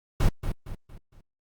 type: noise with echo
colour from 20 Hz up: brown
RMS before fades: -19 dBFS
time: 0.2-0.29 s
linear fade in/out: 5 ms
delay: 230 ms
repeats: 4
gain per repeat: -8 dB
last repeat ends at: 1.21 s
effects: Opus 48 kbps